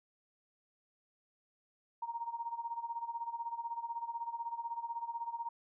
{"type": "tone with tremolo", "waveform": "sine", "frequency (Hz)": 932.3, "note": "A#5", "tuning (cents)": 0, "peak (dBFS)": -34, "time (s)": [2.02, 5.49], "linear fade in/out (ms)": 5, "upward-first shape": "sine", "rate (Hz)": 16, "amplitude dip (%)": 80, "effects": []}